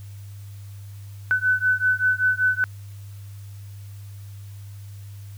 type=beating tone pair; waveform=sine; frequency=1503 / 1508.2 Hz; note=F#6 / F#6; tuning=+27 / +33 cents; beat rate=5.2 Hz; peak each=-21 dBFS; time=1.31-2.64 s; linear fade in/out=0 ms; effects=added 100 Hz sine -36 dBFS peak until 5.37 s + white hiss -54 dBFS RMS until 5.37 s